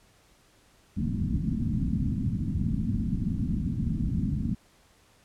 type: low-pass noise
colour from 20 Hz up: white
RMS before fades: -28 dBFS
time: 0.96-4.55 s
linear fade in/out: 20 ms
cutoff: 250 Hz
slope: 48 dB/octave
effects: pink hiss -61 dBFS RMS until 5.24 s + low-pass 11000 Hz 12 dB/octave